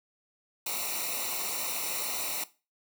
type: noise with comb filter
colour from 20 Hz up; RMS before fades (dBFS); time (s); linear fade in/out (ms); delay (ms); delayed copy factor
white; -33; 0.66-2.44; 5; 0.61; -0.8
effects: noise-tail reverb RT60 0.3 s tail -17 dB re dry